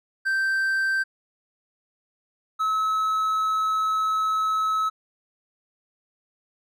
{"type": "tone pair in turn", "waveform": "triangle", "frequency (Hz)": [1562, 1292], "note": ["G6", "E6"], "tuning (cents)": [-7, -35], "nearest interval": "minor third", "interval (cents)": 328, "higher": "first", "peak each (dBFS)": -19, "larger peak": "neither", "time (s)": [[0.25, 1.04], [2.59, 4.9]], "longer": "second", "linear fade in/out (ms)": 20, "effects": []}